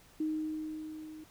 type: tone with level ramp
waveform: sine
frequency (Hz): 311.1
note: D#4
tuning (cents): 0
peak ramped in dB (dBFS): -29 to -45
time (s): 0.2-1.24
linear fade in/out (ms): 5
effects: pink hiss -60 dBFS RMS until 1.3 s